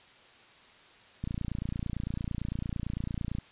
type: click train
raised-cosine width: 5 ms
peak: -21 dBFS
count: 63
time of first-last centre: 1.24-3.385 s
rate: 28.9 Hz
effects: white hiss -56 dBFS RMS until 3.51 s + resampled to 8000 Hz